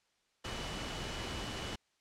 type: tone in noise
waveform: sine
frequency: 2960 Hz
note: F#7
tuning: in tune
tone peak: -48 dBFS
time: 0.44-1.76 s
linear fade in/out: 10 ms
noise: pink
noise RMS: -40 dBFS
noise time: 0.44-1.76 s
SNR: -11 dB
effects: white hiss -75 dBFS RMS until 2 s + low-pass 6000 Hz 12 dB/octave